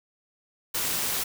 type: noise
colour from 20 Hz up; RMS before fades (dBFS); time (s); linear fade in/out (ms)
white; -28; 0.74-1.24; 10
effects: none